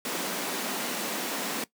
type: high-pass noise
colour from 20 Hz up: pink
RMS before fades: -32 dBFS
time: 0.05-1.64 s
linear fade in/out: 2 ms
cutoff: 190 Hz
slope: 48 dB/octave
effects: noise-tail reverb RT60 0.1 s tail -18 dB re dry